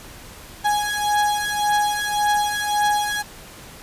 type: beating tone pair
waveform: 35% pulse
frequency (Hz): 830.6 / 832.4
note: G#5 / G#5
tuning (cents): 0 / +4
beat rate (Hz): 1.8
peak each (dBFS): -20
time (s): 0.64-3.23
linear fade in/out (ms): 20
effects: pink hiss -41 dBFS RMS until 3.82 s + resampled to 32000 Hz